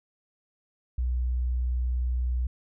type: tone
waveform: sine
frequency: 61.74 Hz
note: B1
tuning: in tune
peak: -24 dBFS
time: 0.98-2.47 s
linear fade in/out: 5 ms
effects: none